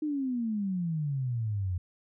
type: exponential sweep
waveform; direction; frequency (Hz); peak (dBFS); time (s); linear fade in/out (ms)
sine; down; 311.1 to 87.31; -28; 0.02-1.78; 5
effects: none